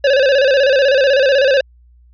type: tone with vibrato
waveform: square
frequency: 542 Hz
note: C#5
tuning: 39 cents flat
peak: -10 dBFS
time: 0.04-1.61 s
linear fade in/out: 5 ms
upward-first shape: square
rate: 16 Hz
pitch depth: 75 cents each way
effects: added 60 Hz sine -44 dBFS peak until 2.13 s + resampled to 11025 Hz